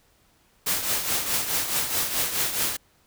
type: noise with tremolo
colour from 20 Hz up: white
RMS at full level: -23 dBFS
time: 0.66-2.77 s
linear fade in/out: 10 ms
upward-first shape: triangle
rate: 4.7 Hz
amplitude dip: 65%
effects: pink hiss -62 dBFS RMS until 3.06 s